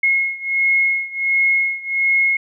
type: beating tone pair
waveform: sine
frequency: 2164 / 2165.4 Hz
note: C#7 / C#7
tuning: -42 / -41 cents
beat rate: 1.4 Hz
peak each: -17 / -19 dBFS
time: 0.03-2.37 s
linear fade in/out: 5 ms
effects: none